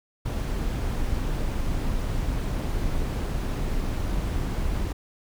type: noise with amplitude modulation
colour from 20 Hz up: brown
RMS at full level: -25 dBFS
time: 0.25-4.93 s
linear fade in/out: 10 ms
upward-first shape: sine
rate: 228 Hz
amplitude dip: 30%
effects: none